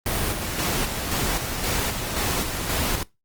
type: noise with tremolo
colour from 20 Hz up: pink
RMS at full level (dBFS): -24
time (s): 0.06-3.03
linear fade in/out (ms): 2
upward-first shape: square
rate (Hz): 1.9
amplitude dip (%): 40
effects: noise-tail reverb RT60 0.2 s tail -21 dB re dry + Opus 32 kbps